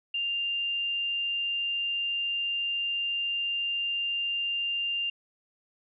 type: tone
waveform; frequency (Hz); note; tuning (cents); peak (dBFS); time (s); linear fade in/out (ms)
sine; 2794; F7; 0; -27; 0.14-5.1; 5
effects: none